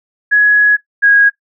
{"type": "tone pair in turn", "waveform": "sine", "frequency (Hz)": [1678, 1645.4], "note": ["G#6", "G#6"], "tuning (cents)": [17, -17], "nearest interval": "unison", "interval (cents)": 34, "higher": "first", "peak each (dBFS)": -5, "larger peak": "neither", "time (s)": [[0.31, 0.77], [1.02, 1.3]], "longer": "first", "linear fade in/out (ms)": 20, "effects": ["noise-tail reverb RT60 0.1 s tail -17 dB re dry"]}